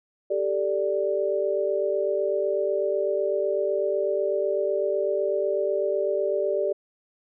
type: chord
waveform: sine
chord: G suspended second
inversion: none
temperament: equal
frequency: 392 / 440 / 587.3 Hz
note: G4 / A4 / D5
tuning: 0 / 0 / 0 cents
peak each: -26 / -29 / -25 dBFS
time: 0.3-6.73 s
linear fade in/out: 10 ms
effects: none